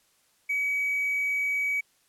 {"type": "tone with hard clipping", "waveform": "triangle", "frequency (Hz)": 2272, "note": "C#7", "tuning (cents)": 42, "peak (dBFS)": -25, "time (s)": [0.49, 1.81], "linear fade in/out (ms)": 10, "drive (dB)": 4, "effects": ["white hiss -66 dBFS RMS until 2.08 s", "low-pass 12000 Hz 12 dB/octave"]}